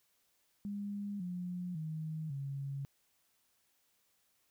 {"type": "tone with pitch steps", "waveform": "sine", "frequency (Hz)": [202.9, 178.69, 157.36, 138.58], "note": ["G#3", "F3", "D#3", "C#3"], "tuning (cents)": [-40, 40, 20, 0], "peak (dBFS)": -37, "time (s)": [0.65, 2.85], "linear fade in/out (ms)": 0, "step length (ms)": 550, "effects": ["white hiss -75 dBFS RMS until 4.5 s"]}